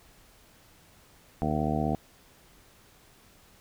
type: harmonic tone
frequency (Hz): 76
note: D#2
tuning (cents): -40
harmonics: 1 / 2 / 3 / 4 / 5 / 6 / 7 / 8 / 9 / 10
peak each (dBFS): -35 / -31 / -31 / -34 / -41 / -37 / -42 / -43 / -34 / -34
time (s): 1.42-1.95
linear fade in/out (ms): 0
effects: pink hiss -58 dBFS RMS until 3.6 s